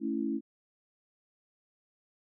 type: chord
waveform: sine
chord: A major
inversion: none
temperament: equal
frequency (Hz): 220 / 277.2 / 329.6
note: A3 / C#4 / E4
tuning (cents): 0 / 0 / 0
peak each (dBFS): -34 / -33 / -34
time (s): 0-0.41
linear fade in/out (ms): 50
effects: none